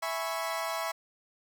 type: chord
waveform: 30% pulse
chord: C# minor seventh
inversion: first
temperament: equal with one note detuned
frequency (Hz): 659.3 / 830.6 / 987.8 / 1104.3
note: E5 / G#5 / B5 / C#6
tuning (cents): 0 / 0 / 0 / -7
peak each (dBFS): -32 / -37 / -35 / -35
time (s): 0.02-0.92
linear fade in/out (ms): 10
effects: none